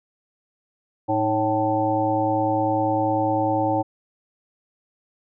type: harmonic tone with a mistuned harmonic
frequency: 110 Hz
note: A2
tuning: in tune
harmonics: 1 / 3 / 5 / 7 / 8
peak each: -29 / -24 / -25 / -24 / -26 dBFS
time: 1.08-3.83 s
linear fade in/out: 20 ms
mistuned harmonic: 3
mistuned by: -85 cents
effects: none